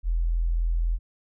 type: tone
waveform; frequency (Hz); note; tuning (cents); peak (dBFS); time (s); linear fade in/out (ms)
sine; 41.92; E1; +30; -21; 0.03-0.99; 50
effects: none